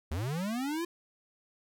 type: linear sweep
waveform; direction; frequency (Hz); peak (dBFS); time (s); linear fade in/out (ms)
square; up; 69.3 to 350.2; -32; 0.11-0.85; 5
effects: 12-bit